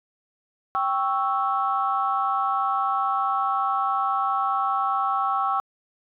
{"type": "chord", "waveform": "sine", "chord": "C# diminished", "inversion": "second", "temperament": "equal", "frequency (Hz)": [784, 1108.7, 1318.5], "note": ["G5", "C#6", "E6"], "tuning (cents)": [0, 0, 0], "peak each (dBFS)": -25, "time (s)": [0.75, 5.6], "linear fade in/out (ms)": 0, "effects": ["tanh soft clip ceiling -11 dBFS"]}